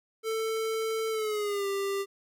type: tone with pitch glide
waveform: square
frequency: 444.1 to 395.6 Hz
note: A4 to G4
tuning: +16 to +16 cents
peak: -29 dBFS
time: 0.23-2.06 s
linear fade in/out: 50 ms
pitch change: -200 cents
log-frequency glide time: 1.1-1.67 s
effects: none